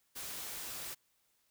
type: noise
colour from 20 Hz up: white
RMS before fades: -43 dBFS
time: 0.15-0.95 s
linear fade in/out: 20 ms
effects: white hiss -75 dBFS RMS until 1.5 s